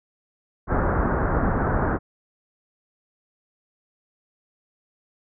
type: low-pass noise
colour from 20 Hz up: pink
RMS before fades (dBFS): -22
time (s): 0.67-1.99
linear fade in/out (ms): 50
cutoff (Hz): 1600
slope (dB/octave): 48
effects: none

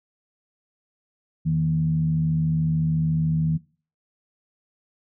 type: tone with frequency modulation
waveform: sine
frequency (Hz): 158.9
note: D#3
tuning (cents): +37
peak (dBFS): -19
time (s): 1.45-3.58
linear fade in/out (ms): 20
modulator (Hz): 73.8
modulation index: 0.43
effects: noise-tail reverb RT60 0.4 s tail -21 dB re dry

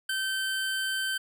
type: tone with ADSR envelope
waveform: 25% pulse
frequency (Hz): 1547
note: G6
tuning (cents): -23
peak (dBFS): -21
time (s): 0.09-1.18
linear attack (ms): 6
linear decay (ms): 6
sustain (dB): -3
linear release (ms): 10
effects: none

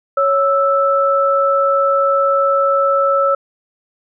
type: tone pair together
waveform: sine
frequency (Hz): 554 / 1318.5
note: C#5 / E6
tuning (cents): -1 / 0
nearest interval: octave + minor third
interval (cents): 1501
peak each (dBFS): -14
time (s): 0.17-3.35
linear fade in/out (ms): 5
effects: none

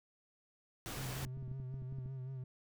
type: noise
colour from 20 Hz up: pink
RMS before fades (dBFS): -44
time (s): 0.86-1.25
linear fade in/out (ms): 0
type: tone with vibrato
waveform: triangle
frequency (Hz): 130.81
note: C3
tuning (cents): 0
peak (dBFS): -39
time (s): 0.97-2.44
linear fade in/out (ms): 5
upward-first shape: sine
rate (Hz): 5.4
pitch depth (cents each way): 48
type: clicks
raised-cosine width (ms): 5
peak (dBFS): -36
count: 12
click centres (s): 1.229 / 1.264 / 1.373 / 1.426 / 1.479 / 1.515 / 1.599 / 1.742 / 1.822 / 1.925 / 1.986 / 2.059
effects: none

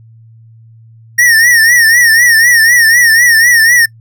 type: tone with vibrato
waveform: square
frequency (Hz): 1864.7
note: A#6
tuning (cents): 0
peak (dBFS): -5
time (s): 1.18-3.86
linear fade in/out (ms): 10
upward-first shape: triangle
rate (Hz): 4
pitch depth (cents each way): 110
effects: noise-tail reverb RT60 0.1 s tail -25 dB re dry + added 113 Hz sine -36 dBFS peak until 4 s

